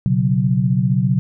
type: chord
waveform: sine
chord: B suspended second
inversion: none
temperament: equal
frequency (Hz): 123.47 / 138.59 / 185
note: B2 / C#3 / F#3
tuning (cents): 0 / 0 / 0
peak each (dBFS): -18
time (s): 0.06-1.19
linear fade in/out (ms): 0
effects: none